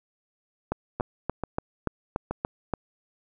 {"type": "two click trains", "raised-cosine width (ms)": 1, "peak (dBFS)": [-12, -15], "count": [8, 4], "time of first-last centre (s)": [[0.72, 2.737], [1, 2.31]], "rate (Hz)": [3.47, 2.29], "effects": []}